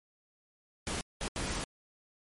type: noise bursts at uneven times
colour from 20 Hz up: pink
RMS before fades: -35 dBFS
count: 3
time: 0.87-1.01 / 1.21-1.28 / 1.36-1.64 s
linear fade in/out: 0 ms
effects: MP3 48 kbps